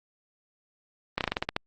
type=slowing click train; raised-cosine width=0.3 ms; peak=-10 dBFS; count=9; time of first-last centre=1.18-1.564 s; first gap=28 ms; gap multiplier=1.15; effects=Opus 24 kbps